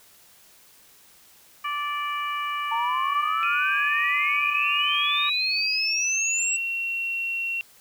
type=harmonic tone; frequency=584 Hz; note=D5; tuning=10 cents flat; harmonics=2 / 3 / 4 / 5; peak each=-27 / -37 / -33 / -37 dBFS; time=1.64-5.3 s; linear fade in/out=10 ms
type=exponential sweep; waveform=sine; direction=up; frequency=895 to 7902 Hz; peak=-24 dBFS; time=2.71-6.57 s; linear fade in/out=10 ms
type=tone with pitch glide; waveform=sine; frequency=2489 to 2730 Hz; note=D#7 to F7; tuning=0 to -40 cents; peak=-25 dBFS; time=3.43-7.61 s; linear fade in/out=0 ms; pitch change=+160 cents; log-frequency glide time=5.38-6.49 s
effects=white hiss -54 dBFS RMS until 7.8 s